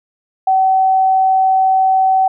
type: tone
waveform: sine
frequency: 761 Hz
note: F#5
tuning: 48 cents sharp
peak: -9 dBFS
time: 0.47-2.28 s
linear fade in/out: 5 ms
effects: none